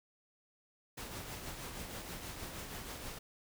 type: noise with tremolo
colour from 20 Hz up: pink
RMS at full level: -43 dBFS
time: 0.97-3.19 s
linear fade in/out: 10 ms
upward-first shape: triangle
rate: 6.3 Hz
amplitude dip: 45%
effects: none